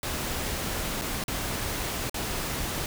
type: noise with dropouts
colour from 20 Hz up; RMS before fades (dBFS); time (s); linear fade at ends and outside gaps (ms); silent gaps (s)
pink; -31; 0.03-2.86; 1; 1.014-1.019 / 1.239-1.281 / 2.096-2.143
effects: none